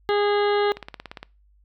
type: harmonic tone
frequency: 410.7 Hz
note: G#4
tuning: 19 cents flat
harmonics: 1 / 2 / 3 / 4 / 5 / 7 / 8 / 9 / 10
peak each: -20 / -26 / -30 / -32 / -34 / -37 / -38 / -39 / -40 dBFS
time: 0.09-0.72 s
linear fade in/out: 0 ms
type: click train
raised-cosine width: 0.3 ms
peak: -19 dBFS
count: 9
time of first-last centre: 0.77-1.23 s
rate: 17.4 Hz
effects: noise-tail reverb RT60 0.3 s tail -23 dB re dry + added 50 Hz sine -55 dBFS peak until 1.64 s